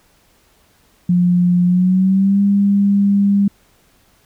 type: tone with pitch glide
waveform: sine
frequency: 177.4 to 200.3 Hz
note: F3 to G3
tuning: +27 to +38 cents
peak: -10 dBFS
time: 1.09-3.48 s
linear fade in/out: 5 ms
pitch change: +211 cents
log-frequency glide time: 1.65-2.41 s
effects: pink hiss -55 dBFS RMS until 4.25 s